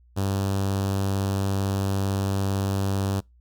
sawtooth tone with notch filter, 97.8 Hz, G2, 4 cents flat, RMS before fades -25 dBFS, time 0.16-3.21 s, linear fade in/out 20 ms, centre 2100 Hz, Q 1.3, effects noise-tail reverb RT60 0.2 s tail -26 dB re dry + added 60 Hz sine -53 dBFS peak until 3.4 s

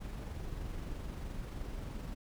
brown noise with amplitude modulation, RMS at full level -40 dBFS, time 0-2.15 s, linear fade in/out 20 ms, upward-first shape sine, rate 23.1 Hz, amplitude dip 30%, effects none

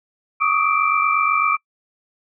sine tone cluster, 1129 / 1219 / 1267 / 2346 Hz, C#6 / D#6 / D#6 / D7, +31 / -36 / +31 / -2 cents, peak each -21 dBFS, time 0.4-1.57 s, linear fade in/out 20 ms, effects noise-tail reverb RT60 0.1 s tail -26 dB re dry

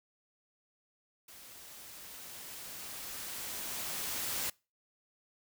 white noise with level ramp, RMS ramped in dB -53 to -35 dBFS, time 1.28-4.5 s, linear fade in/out 5 ms, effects noise-tail reverb RT60 0.3 s tail -25 dB re dry

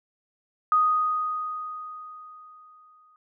sine tone with exponential decay, 1244.5 Hz, D#6, in tune, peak -16 dBFS, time 0.72-3.16 s, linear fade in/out 1 ms, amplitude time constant 530 ms, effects none

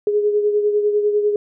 sine beating tone pair, 415.3 / 425.3 Hz, G#4 / G#4, 0 / +41 cents, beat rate 10 Hz, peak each -15 / -24 dBFS, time 0.07-1.36 s, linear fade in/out 2 ms, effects none

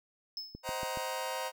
triangle tone with exponential decay, 5220 Hz, E8, 18 cents flat, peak -33 dBFS, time 0.37-0.7 s, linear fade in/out 1 ms, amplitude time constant 70 ms
click train, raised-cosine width 3 ms, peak -30 dBFS, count 4, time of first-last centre 0.55-0.973 s, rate 7.09 Hz
sawtooth chord, C half-diminished seventh, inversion none, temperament just, 523.3 / 627.9 / 753.5 / 941.9 Hz, C5 / Eb5 / Gb5 / Bb5, 0 / +16 / +31 / +18 cents, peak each -35 / -38 / -39 / -34 dBFS, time 0.63-1.52 s, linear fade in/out 50 ms
effects none

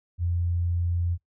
sine tone, 86.6 Hz, F2, 14 cents flat, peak -23 dBFS, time 0.18-1.18 s, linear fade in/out 50 ms, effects noise-tail reverb RT60 0.1 s tail -19 dB re dry

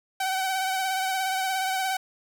sawtooth tone with vibrato, 760 Hz, F#5, 46 cents sharp, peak -21 dBFS, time 0.2-1.97 s, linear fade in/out 5 ms, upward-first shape triangle, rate 17 Hz, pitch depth 40 cents each way, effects none

